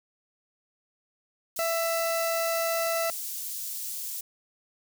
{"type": "high-pass noise", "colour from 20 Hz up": "white", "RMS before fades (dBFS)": -35, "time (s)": [1.56, 4.21], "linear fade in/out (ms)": 5, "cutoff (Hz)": 5800, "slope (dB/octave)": 12}
{"type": "harmonic tone", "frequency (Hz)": 664, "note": "E5", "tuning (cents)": 12, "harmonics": [1, 2, 3, 4, 6, 7, 8, 9, 10], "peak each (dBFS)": [-27, -33, -37, -39, -43, -44, -45, -46, -47], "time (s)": [1.59, 3.1], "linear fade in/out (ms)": 0}
{"effects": []}